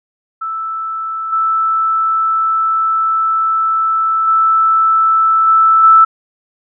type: tone with level steps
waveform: sine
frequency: 1318.5 Hz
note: E6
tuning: in tune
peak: -18 / -11 / -8 / -6 / -3 dBFS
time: 0.41-6.05 s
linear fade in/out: 10 ms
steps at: 1.32 / 4.27 / 5.47 / 5.83 s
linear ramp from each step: 10 ms
effects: none